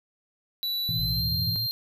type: tone with pitch glide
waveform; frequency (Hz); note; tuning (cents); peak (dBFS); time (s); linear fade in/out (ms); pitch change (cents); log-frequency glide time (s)
square; 3950 to 4182; B7 to C8; 0 to -2; -27; 0.63-1.71; 0; +98; 0.86-1.24
type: chord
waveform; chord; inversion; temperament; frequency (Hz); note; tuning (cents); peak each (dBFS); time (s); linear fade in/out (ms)
sine; A suspended second; none; equal; 110 / 123.47 / 164.81; A2 / B2 / E3; 0 / 0 / 0; -33; 0.89-1.56; 0
type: exponential sweep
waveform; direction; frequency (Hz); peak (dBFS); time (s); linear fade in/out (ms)
sine; up; 49.35 to 123.7; -32; 0.98-1.67; 10
effects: none